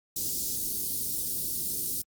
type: band-stop noise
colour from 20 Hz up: white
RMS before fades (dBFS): -31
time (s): 0.16-2.02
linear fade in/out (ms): 5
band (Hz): 390 to 4700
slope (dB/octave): 24
effects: Opus 48 kbps